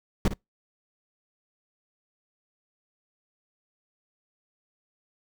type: noise with echo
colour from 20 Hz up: brown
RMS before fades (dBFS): -20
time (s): 0.25-0.28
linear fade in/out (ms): 2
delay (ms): 56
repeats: 1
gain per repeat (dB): -11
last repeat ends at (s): 0.336
effects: noise-tail reverb RT60 0.2 s tail -26 dB re dry